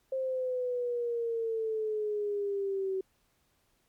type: exponential sweep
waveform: sine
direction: down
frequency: 530 to 378.2 Hz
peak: -29 dBFS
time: 0.12-3.01 s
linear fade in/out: 5 ms
effects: pink hiss -72 dBFS RMS until 3.88 s + MP3 96 kbps